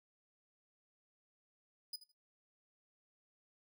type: tone with echo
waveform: 40% pulse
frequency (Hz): 4978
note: D#8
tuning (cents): 0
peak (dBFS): -39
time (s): 1.93-1.96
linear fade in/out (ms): 5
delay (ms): 80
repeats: 2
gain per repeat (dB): -15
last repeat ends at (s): 2.12
effects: noise-tail reverb RT60 0.2 s tail -19 dB re dry